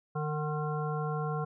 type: harmonic tone with a mistuned harmonic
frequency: 152.2 Hz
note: D#3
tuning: 38 cents flat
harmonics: 1 / 3 / 5 / 7 / 9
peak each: -32 / -37 / -39 / -40 / -42 dBFS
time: 0.15-1.45 s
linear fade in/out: 10 ms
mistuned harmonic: 5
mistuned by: -33 cents
effects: none